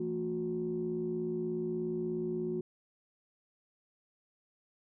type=tone cluster; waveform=sine; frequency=167.9 / 224.6 / 363.8 Hz; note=E3 / A3 / F#4; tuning=+32 / +36 / -29 cents; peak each=-39 / -38 / -33 dBFS; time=0-2.61 s; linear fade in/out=5 ms; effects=tanh soft clip ceiling -24 dBFS